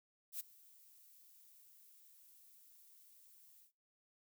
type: noise with ADSR envelope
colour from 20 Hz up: violet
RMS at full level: -41 dBFS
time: 0.32-3.72 s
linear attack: 80 ms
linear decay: 13 ms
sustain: -23 dB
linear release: 100 ms
effects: noise-tail reverb RT60 0.4 s tail -26 dB re dry